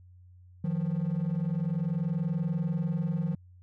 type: tone pair together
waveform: triangle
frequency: 156.2 / 176.49 Hz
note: D#3 / F3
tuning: +7 / +18 cents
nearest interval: major second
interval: 211 cents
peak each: -27 dBFS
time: 0.64-3.35 s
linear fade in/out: 5 ms
effects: tanh soft clip ceiling -21 dBFS + added 90 Hz sine -51 dBFS peak until 3.62 s